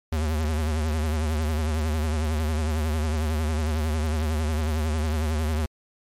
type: tone with vibrato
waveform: square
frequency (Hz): 77.6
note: D#2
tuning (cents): -4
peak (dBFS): -23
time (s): 0.12-5.66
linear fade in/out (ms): 5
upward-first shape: triangle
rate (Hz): 11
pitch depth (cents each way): 100
effects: MP3 64 kbps